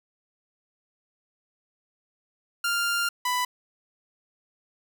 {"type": "tone pair in turn", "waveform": "sawtooth", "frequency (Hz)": [1397, 993.6], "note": ["F6", "B5"], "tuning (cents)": [0, 10], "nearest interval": "tritone", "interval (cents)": 590, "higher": "first", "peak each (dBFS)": -20, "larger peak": "neither", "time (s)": [[2.64, 3.09], [3.25, 3.45]], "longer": "first", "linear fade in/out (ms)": 5, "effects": []}